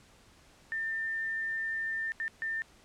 sine tone bursts at uneven times, 1797 Hz, A6, 36 cents sharp, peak -31 dBFS, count 3, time 0.72-2.12 / 2.2-2.28 / 2.42-2.62 s, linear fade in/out 0 ms, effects pink hiss -60 dBFS RMS until 2.84 s + low-pass 9000 Hz 12 dB/octave

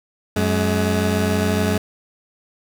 20% pulse tone pair together, 92.5 / 212.1 Hz, F#2 / G#3, 0 / +37 cents, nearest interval octave + major second, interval 1437 cents, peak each -15 dBFS, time 0.36-1.78 s, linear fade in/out 5 ms, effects none

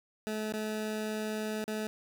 20% pulse tone with dropouts, 215.5 Hz, A3, 36 cents flat, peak -28 dBFS, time 0.27-1.87 s, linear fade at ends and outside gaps 0 ms, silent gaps 0.524-0.537 / 1.641-1.679 s, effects none

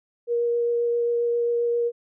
sine tone with vibrato, 473.4 Hz, A#4, 27 cents sharp, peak -20 dBFS, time 0.27-1.92 s, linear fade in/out 50 ms, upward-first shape triangle, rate 7.5 Hz, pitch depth 9 cents each way, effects none

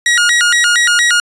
sawtooth tone with vibrato, 1651 Hz, G#6, 11 cents flat, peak -5 dBFS, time 0.06-1.2 s, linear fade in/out 2 ms, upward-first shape square, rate 4.3 Hz, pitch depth 250 cents each way, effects resampled to 22050 Hz

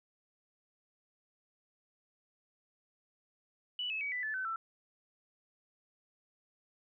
sine tone with pitch steps, 2960 / 2592 / 2269 / 1987 / 1739.8 / 1523.4 / 1333.9 Hz, F#7 / E7 / C#7 / B6 / A6 / G6 / E6, 0 / -30 / +40 / +10 / -20 / -50 / +20 cents, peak -34 dBFS, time 3.79-4.56 s, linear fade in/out 2 ms, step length 110 ms, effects none

